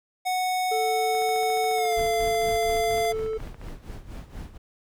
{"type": "tone with pitch glide", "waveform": "square", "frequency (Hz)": [738, 688.6], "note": ["F#5", "F5"], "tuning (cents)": [-5, -25], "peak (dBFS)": -24, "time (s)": [0.25, 3.13], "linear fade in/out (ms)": 20, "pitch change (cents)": -120, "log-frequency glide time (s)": [1.74, 1.99]}
{"type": "tone", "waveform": "triangle", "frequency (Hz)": 440, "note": "A4", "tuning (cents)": 0, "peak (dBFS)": -24, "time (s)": [0.71, 3.38], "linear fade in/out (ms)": 10}
{"type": "click train", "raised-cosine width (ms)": 0.5, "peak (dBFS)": -30, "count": 37, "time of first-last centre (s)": [1.15, 3.685], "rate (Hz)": 14.2}
{"type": "noise with tremolo", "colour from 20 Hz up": "brown", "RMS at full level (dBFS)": -35, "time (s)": [1.96, 4.58], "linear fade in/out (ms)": 10, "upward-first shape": "sine", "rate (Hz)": 4.2, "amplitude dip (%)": 75}
{"effects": []}